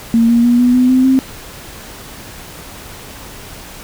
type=tone with pitch steps; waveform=sine; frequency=230 / 235.2 / 240.6 / 246.1 / 251.7 / 257.4 / 263.3 Hz; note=A#3 / A#3 / B3 / B3 / B3 / C4 / C4; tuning=-23 / +16 / -45 / -6 / +33 / -28 / +11 cents; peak=-7 dBFS; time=0.14-1.19 s; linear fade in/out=0 ms; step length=150 ms; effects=pink hiss -33 dBFS RMS until 3.83 s